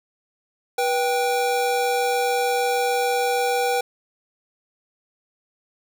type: tone pair together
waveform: square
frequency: 487.7 / 784 Hz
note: B4 / G5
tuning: -22 / 0 cents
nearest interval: minor sixth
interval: 822 cents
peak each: -23 / -23 dBFS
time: 0.78-3.81 s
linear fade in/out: 5 ms
effects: none